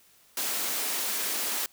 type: high-pass noise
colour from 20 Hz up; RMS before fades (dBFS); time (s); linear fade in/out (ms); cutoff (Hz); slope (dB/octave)
white; -30; 0.37-1.66; 2; 210; 48
effects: white hiss -60 dBFS RMS until 1.72 s